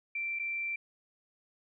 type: tone with dropouts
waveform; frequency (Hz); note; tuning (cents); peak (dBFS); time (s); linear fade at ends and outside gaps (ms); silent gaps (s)
sine; 2349; D7; 0; -32; 0.15-0.76; 5; 0.39-0.395
effects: none